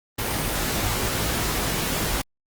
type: noise with comb filter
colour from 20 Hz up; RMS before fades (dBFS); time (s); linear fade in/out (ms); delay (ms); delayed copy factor
pink; -25; 0.18-2.22; 10; 19; +0.55
effects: Opus 32 kbps